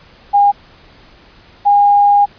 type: tone pair in turn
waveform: sine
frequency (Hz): 811 / 814.1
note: G#5 / G#5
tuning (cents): -41 / -35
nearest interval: unison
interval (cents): 6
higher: second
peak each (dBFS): -6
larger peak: neither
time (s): 0.33-0.52 / 1.65-2.26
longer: second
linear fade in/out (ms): 20
effects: pink hiss -44 dBFS RMS until 2.38 s + resampled to 11025 Hz